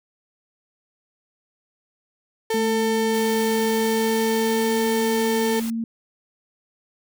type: tone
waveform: 35% pulse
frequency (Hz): 446.7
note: A4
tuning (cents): +26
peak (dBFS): -19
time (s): 2.5-5.6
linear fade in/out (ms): 5
type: tone with pitch glide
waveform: sine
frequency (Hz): 220 to 228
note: A3 to A#3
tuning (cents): 0 to -38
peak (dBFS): -23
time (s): 2.54-5.84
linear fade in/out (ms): 2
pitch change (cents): +62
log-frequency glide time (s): 3.66-4.76
type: noise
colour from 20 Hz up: white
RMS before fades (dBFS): -36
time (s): 3.14-5.7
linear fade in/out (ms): 0
effects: none